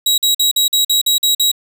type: tone bursts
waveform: sawtooth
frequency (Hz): 3850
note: B7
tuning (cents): -45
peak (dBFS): -8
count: 9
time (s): 0.06-1.516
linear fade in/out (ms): 5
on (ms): 120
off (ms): 47
effects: none